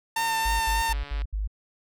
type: tone with vibrato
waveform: sawtooth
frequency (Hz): 903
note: A5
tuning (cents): +45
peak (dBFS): -20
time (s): 0.16-0.93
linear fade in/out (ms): 5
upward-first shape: sine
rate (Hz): 3.4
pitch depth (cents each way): 16
type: click train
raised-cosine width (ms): 0.3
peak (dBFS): -25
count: 151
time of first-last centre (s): 0.17-1.219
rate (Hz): 143
type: tone bursts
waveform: sine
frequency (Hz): 51.1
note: G#1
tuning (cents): -27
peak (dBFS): -25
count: 5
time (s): 0.45-1.476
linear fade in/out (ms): 10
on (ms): 150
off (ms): 69
effects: none